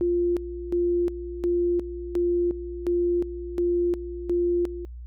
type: tone with tremolo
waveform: sine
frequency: 349.2 Hz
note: F4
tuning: in tune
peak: -20 dBFS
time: 0.01-4.85 s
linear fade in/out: 0 ms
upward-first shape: square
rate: 1.4 Hz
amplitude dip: 75%
effects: added 60 Hz sine -36 dBFS peak until 5.06 s